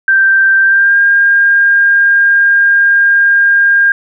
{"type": "tone with pitch glide", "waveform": "sine", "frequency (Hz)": [1569, 1609.4], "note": ["G6", "G6"], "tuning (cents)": [1, 45], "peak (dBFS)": -5, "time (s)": [0.08, 3.92], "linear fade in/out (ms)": 2, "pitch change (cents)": 44, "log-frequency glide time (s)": [0.62, 0.98], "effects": []}